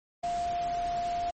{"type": "tone in noise", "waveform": "sine", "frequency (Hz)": 698.5, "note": "F5", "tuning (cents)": 0, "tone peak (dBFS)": -28, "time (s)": [0.23, 1.31], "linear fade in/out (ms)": 10, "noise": "pink", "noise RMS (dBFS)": -43, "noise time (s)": [0.23, 1.31], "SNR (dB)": 12, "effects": ["MP3 32 kbps"]}